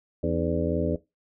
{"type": "harmonic tone with a mistuned harmonic", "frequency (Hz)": 83.8, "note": "E2", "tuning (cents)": 29, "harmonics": [1, 2, 3, 4, 5, 6, 7], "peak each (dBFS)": [-31, -31, -31, -31, -31, -31, -31], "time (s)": [0.23, 0.96], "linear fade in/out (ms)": 5, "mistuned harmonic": 4, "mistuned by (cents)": -110, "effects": ["noise-tail reverb RT60 0.2 s tail -17 dB re dry"]}